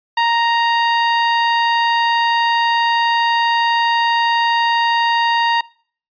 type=tone; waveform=sawtooth; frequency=932.3 Hz; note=A#5; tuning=in tune; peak=-9 dBFS; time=0.17-5.61 s; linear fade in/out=5 ms; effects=noise-tail reverb RT60 0.5 s tail -23 dB re dry + resampled to 11025 Hz